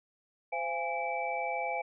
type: tone cluster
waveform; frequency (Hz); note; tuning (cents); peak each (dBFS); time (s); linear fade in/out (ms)
sine; 516 / 684 / 825 / 2313; C5 / F5 / G#5 / D7; -24 / -36 / -12 / -27; -38 / -36 / -35 / -37; 0.52-1.82; 10
effects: none